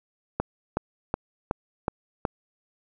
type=click train; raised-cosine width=1 ms; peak=-10 dBFS; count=6; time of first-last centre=0.4-2.252 s; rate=2.7 Hz; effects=none